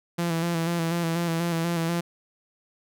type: tone with vibrato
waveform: sawtooth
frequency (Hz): 168.1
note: E3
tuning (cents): +34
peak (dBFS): -20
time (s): 0.18-2.01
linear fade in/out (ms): 10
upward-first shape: square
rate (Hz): 4.1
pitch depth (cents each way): 34
effects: none